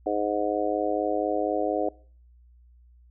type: harmonic tone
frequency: 104.2 Hz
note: G#2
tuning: 6 cents sharp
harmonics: 3 / 4 / 5 / 6 / 7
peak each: -30 / -30 / -30 / -30 / -30 dBFS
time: 0.06-1.89 s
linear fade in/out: 5 ms
effects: noise-tail reverb RT60 0.5 s tail -24 dB re dry + added 60 Hz sine -52 dBFS peak until 3.1 s